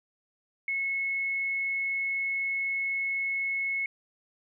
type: tone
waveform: sine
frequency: 2188 Hz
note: C#7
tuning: 23 cents flat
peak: -27 dBFS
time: 0.68-3.86 s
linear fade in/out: 2 ms
effects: none

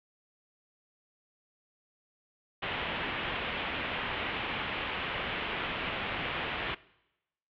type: low-pass noise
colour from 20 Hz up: white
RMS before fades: -35 dBFS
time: 2.62-6.75 s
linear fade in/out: 10 ms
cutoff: 3200 Hz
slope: 48 dB/octave
effects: noise-tail reverb RT60 0.9 s tail -21 dB re dry

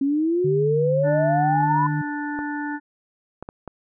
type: exponential sweep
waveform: sine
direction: up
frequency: 270 to 1011 Hz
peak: -18 dBFS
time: 0.01-1.87 s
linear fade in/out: 5 ms
type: tone with pitch glide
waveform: sine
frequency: 148.3 to 150.63 Hz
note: D3 to D3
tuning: +17 to +44 cents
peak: -22 dBFS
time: 0.44-2.02 s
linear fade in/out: 10 ms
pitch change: +27 cents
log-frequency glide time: 0.71-1.14 s
type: harmonic tone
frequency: 293.7 Hz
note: D4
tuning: in tune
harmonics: 1 / 3 / 5 / 6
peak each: -27 / -32 / -34 / -35 dBFS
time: 1.03-2.8 s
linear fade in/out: 50 ms
type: clicks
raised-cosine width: 1 ms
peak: -20 dBFS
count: 4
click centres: 2.39 / 3.426 / 3.489 / 3.677 s
effects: none

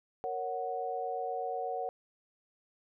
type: chord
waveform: sine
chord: F# major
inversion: first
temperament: equal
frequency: 466.2 / 554.4 / 740 Hz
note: A#4 / C#5 / F#5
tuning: 0 / 0 / 0 cents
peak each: -38 / -40 / -35 dBFS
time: 0.24-1.89 s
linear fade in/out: 0 ms
effects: none

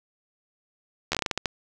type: slowing click train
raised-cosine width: 0.2 ms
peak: -8 dBFS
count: 10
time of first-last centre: 1.12-1.458 s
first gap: 12 ms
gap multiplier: 1.27
effects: none

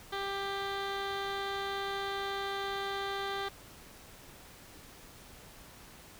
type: tone with low-pass filter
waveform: 15% pulse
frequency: 394.8 Hz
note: G4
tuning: 12 cents sharp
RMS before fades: -36 dBFS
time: 0.12-3.49 s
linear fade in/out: 10 ms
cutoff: 3300 Hz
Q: 2.4
effects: pink hiss -53 dBFS RMS until 6.19 s

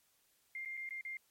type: tone with dropouts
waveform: sine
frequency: 2109 Hz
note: C7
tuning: 13 cents sharp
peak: -40 dBFS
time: 0.55-1.17 s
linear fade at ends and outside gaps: 2 ms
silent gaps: 0.65-0.657 / 0.77-0.774 / 0.891-0.907 / 1.011-1.05 s
effects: white hiss -73 dBFS RMS until 1.3 s + MP3 64 kbps

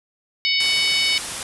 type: harmonic tone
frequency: 745 Hz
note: F#5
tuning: 12 cents sharp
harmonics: 3 / 4 / 5 / 6 / 7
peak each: -22 / -23 / -24 / -25 / -25 dBFS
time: 0.45-1.18 s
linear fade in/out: 0 ms
type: low-pass noise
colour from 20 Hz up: white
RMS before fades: -31 dBFS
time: 0.6-1.43 s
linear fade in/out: 2 ms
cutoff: 11000 Hz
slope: 96 dB/octave
effects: none

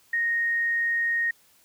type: tone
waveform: sine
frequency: 1862 Hz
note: A#6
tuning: 2 cents flat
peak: -22 dBFS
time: 0.13-1.31 s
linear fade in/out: 5 ms
effects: white hiss -60 dBFS RMS until 1.64 s

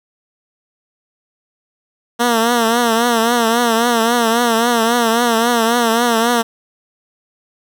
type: tone with vibrato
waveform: 10% pulse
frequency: 233.1 Hz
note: A#3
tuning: in tune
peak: -4 dBFS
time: 2.19-6.43 s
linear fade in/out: 20 ms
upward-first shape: triangle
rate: 3.7 Hz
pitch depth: 89 cents each way
effects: none

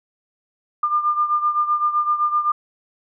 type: beating tone pair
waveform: sine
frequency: 1200 / 1207.8 Hz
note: D6 / D6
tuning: +37 / +48 cents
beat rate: 7.8 Hz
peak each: -18 / -23 dBFS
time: 0.83-2.52 s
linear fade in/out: 5 ms
effects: none

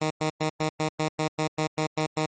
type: tone bursts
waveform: 10% pulse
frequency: 155.56 Hz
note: D#3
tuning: in tune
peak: -15 dBFS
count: 12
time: 0.01-2.262 s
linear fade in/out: 10 ms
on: 96 ms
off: 100 ms
effects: MP3 32 kbps

